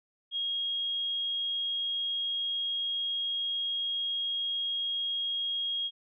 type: tone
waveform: sine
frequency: 3271 Hz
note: G#7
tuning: 27 cents flat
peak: -29 dBFS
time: 0.31-5.91 s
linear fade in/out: 50 ms
effects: none